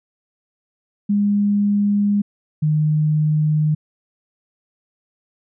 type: tone pair in turn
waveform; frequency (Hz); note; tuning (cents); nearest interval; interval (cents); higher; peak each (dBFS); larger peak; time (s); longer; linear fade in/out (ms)
sine; 204.1 / 152.9; G#3 / D#3; -30 / -30; perfect fourth; 500; first; -14; neither; 1.09-2.22 / 2.62-3.75; neither; 10
effects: none